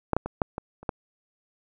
clicks, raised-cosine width 1 ms, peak -8 / -8 / -17 / -8 / -17 / -30 / -12 dBFS, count 7, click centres 0.133 / 0.166 / 0.26 / 0.418 / 0.581 / 0.83 / 0.892 s, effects none

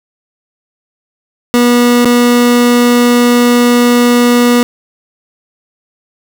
30% pulse tone with dropouts, 242 Hz, B3, 35 cents flat, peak -3 dBFS, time 1.54-4.63 s, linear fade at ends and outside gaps 0 ms, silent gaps 2.047-2.056 s, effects none

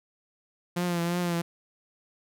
sawtooth tone with vibrato, 173.5 Hz, F3, 11 cents flat, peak -22 dBFS, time 0.76-1.42 s, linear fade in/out 10 ms, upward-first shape triangle, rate 2.9 Hz, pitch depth 49 cents each way, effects none

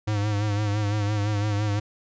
square tone with vibrato, 104.1 Hz, G#2, 5 cents sharp, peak -23 dBFS, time 0.07-1.8 s, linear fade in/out 10 ms, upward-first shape sine, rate 5.9 Hz, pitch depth 51 cents each way, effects resampled to 16000 Hz

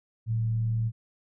sine tone with frequency modulation, 112.7 Hz, A2, 42 cents sharp, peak -24 dBFS, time 0.26-0.92 s, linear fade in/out 50 ms, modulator 78.4 Hz, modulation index 0.22, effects none

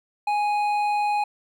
triangle tone with hard clipping, 830.6 Hz, G#5, in tune, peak -22 dBFS, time 0.27-1.24 s, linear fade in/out 5 ms, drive 11 dB, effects none

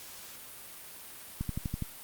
click train, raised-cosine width 5 ms, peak -20 dBFS, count 6, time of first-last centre 1.41-1.823 s, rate 12.1 Hz, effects white hiss -47 dBFS RMS until 2.03 s + Opus 48 kbps

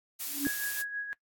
blue noise, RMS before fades -35 dBFS, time 0.19-0.83 s, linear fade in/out 20 ms
sine tone with exponential growth, 283.9 Hz, C#4, 41 cents sharp, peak -23 dBFS, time 0.26-0.47 s, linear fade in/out 1 ms, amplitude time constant 45 ms
sine tone with tremolo, 1661.2 Hz, G#6, in tune, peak -31 dBFS, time 0.45-1.13 s, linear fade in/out 0 ms, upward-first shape sine, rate 6.1 Hz, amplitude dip 55%
effects noise-tail reverb RT60 0.1 s tail -21 dB re dry + AAC 64 kbps

